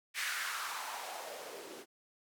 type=noise with band-pass filter sweep; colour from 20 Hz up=blue; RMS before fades=-41 dBFS; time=0.14-1.86 s; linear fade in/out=50 ms; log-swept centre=2000 to 330 Hz; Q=2.8; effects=none